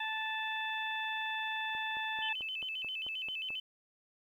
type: harmonic tone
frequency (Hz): 877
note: A5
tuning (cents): -6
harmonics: 1 / 2 / 3 / 4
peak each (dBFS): -39 / -38 / -41 / -42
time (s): 0-2.33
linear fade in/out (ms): 5
type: click train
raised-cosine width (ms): 1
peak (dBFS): -37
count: 9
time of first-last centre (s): 1.75-3.504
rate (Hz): 4.56
type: tone with vibrato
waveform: sine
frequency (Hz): 2831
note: F7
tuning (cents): +23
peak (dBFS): -36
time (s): 2.22-3.6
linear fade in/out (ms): 5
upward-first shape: square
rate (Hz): 7.5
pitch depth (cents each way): 130
effects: 11-bit